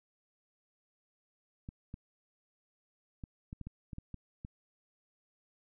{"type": "clicks", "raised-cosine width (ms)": 5, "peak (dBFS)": -30, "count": 10, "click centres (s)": [1.689, 1.941, 3.238, 3.529, 3.613, 3.67, 3.932, 3.984, 4.143, 4.449], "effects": []}